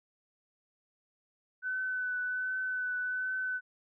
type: tone with vibrato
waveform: sine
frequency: 1505 Hz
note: F#6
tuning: 29 cents sharp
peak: -31 dBFS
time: 1.62-3.61 s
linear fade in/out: 50 ms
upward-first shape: triangle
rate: 1.3 Hz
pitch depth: 20 cents each way
effects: none